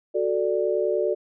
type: chord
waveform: sine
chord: D major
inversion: first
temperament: equal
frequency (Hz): 370 / 440 / 587.3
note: F#4 / A4 / D5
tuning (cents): 0 / 0 / 0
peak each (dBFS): -25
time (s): 0.14-1.15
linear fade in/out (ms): 20
effects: none